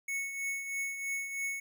square tone with tremolo, 2208 Hz, C#7, 7 cents flat, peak -32 dBFS, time 0.08-1.6 s, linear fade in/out 5 ms, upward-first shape triangle, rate 3.1 Hz, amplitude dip 60%, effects none

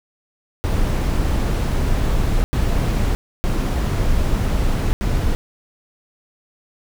brown noise bursts at uneven times, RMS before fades -18 dBFS, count 4, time 0.64-2.44 / 2.53-3.15 / 3.44-4.93 / 5.01-5.35 s, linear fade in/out 0 ms, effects none

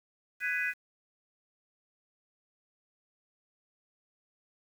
sine chord, G# minor seventh, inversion third, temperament just, 1495.1 / 1661.2 / 1993.5 / 2492 Hz, F#6 / G#6 / B6 / D#7, +18 / 0 / +16 / +2 cents, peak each -34 dBFS, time 0.4-0.74 s, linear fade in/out 50 ms, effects tanh soft clip ceiling -18 dBFS + 9-bit

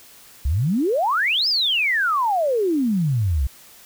sine exponential two-way sweep, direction up then down, 60.6 to 5290 to 61.2 Hz, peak -17 dBFS, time 0.45-3.47 s, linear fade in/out 5 ms, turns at 1.48 s, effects white hiss -47 dBFS RMS until 3.85 s

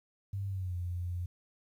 sine tone with pitch glide, 98.6 to 88.35 Hz, G2 to F2, +11 to +21 cents, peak -33 dBFS, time 0.33-1.26 s, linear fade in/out 5 ms, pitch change -190 cents, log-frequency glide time 0.47-0.75 s, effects 11-bit

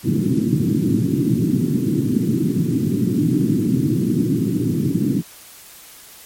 white band-pass noise, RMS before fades -18 dBFS, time 0.03-5.23 s, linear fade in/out 50 ms, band 110 to 330 Hz, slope 48 dB/octave, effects white hiss -42 dBFS RMS until 6.25 s + MP3 64 kbps

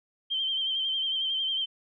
sine tone with vibrato, 3135 Hz, G7, 1 cent flat, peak -26 dBFS, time 0.3-1.66 s, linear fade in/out 20 ms, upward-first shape sine, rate 11 Hz, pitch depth 41 cents each way, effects none

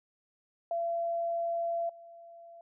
sine tone with level steps, 678 Hz, E5, 49 cents sharp, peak -29 / -48 dBFS, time 0.71-2.61 s, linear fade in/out 2 ms, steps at 1.89 s, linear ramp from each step 5 ms, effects none

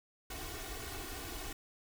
pink noise with comb filter, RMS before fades -43 dBFS, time 0.3-1.53 s, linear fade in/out 5 ms, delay 2.7 ms, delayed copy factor +1, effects none

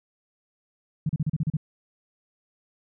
sine tone bursts, 154.2 Hz, D#3, 15 cents flat, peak -21 dBFS, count 8, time 1.06-1.569 s, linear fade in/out 5 ms, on 33 ms, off 35 ms, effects none

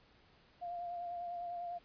sine tone with vibrato, 698.5 Hz, F5, in tune, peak -39 dBFS, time 0.61-1.79 s, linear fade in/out 20 ms, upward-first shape triangle, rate 10 Hz, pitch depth 31 cents each way, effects pink hiss -66 dBFS RMS until 1.84 s + resampled to 11025 Hz

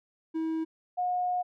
triangle / sine tone pair in turn, 321.6 / 722 Hz, E4 / F#5, -43 / -43 cents, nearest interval octave + major second, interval 1400 cents, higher second, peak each -26 dBFS, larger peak neither, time 0.34-0.65 / 0.97-1.43 s, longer second, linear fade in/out 20 ms, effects none

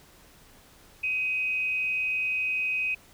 sine tone with amplitude modulation, 2519 Hz, D#7, 21 cents sharp, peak -23 dBFS, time 1.03-2.95 s, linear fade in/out 10 ms, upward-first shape sine, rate 232 Hz, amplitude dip 45%, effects pink hiss -55 dBFS RMS until 3.13 s

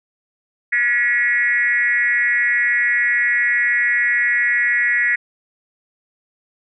sine tone with frequency modulation, 1928 Hz, B6, 42 cents flat, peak -14 dBFS, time 0.72-5.16 s, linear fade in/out 10 ms, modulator 243 Hz, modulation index 1, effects none

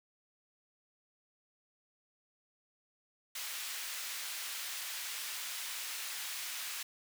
pink high-pass noise, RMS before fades -41 dBFS, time 3.35-6.83 s, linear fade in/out 5 ms, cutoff 1900 Hz, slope 12 dB/octave, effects none

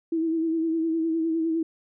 sine tone with vibrato, 325.5 Hz, E4, 22 cents flat, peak -22 dBFS, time 0.12-1.63 s, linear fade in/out 5 ms, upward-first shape sine, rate 9.8 Hz, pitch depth 38 cents each way, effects none

